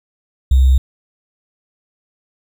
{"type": "tone with sample-and-hold", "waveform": "sine", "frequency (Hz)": 65.41, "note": "C2", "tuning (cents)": 0, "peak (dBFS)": -7, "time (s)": [0.51, 0.78], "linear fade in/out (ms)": 5, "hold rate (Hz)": 3675, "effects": []}